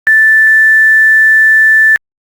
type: tone with quantisation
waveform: sine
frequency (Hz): 1760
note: A6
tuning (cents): 0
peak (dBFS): -3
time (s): 0.07-1.96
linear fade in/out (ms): 0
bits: 5
effects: Opus 48 kbps